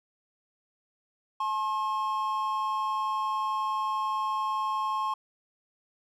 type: tone pair together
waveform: triangle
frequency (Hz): 861 / 1072.3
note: A5 / C6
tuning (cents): -38 / +42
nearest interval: major third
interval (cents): 380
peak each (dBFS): -31 / -26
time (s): 1.4-5.14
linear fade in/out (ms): 5
effects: none